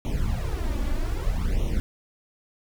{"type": "noise with flanger", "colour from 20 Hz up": "brown", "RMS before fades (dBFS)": -25, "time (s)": [0.05, 1.8], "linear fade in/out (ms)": 0, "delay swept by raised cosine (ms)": [0.31, 3.51], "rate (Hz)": 0.63, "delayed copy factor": 0.9, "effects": []}